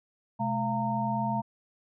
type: tone cluster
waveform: sine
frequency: 125.8 / 214.2 / 687 / 918 Hz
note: B2 / A3 / F5 / A#5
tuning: +32 / -46 / -29 / -27 cents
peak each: -34 / -31 / -34 / -30 dBFS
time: 0.39-1.42 s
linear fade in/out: 20 ms
effects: none